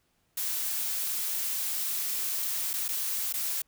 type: noise with dropouts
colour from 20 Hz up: blue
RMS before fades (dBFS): -31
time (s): 0.37-3.62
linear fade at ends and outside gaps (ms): 5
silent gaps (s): 2.733-2.737 / 2.882-2.887 / 3.327-3.337
effects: pink hiss -72 dBFS RMS until 3.67 s